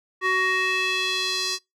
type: tone with band-pass filter sweep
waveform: square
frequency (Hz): 373.7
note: F#4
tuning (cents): +17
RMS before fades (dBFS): -24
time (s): 0.21-1.59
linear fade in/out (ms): 50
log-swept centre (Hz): 1600 to 5100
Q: 2.2
effects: noise-tail reverb RT60 0.2 s tail -25 dB re dry